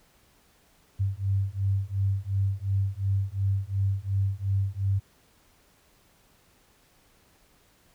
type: beating tone pair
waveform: sine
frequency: 96.6 / 99.4 Hz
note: G2 / G2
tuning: -25 / +25 cents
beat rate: 2.8 Hz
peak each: -27 dBFS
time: 0.99-5 s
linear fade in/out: 20 ms
effects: pink hiss -62 dBFS RMS until 7.94 s